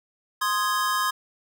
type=chord; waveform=square; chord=Ab major; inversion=first; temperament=equal; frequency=1046.5 / 1244.5 / 1661.2 Hz; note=C6 / Eb6 / Ab6; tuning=0 / 0 / 0 cents; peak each=-26 / -28 / -29 dBFS; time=0.41-1.11 s; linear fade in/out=10 ms; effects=none